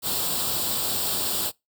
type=noise with comb filter; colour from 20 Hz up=white; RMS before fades=-26 dBFS; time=0.02-1.52 s; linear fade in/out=50 ms; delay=0.24 ms; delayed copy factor=+0.7; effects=noise-tail reverb RT60 0.2 s tail -24 dB re dry + high-pass 60 Hz 12 dB/octave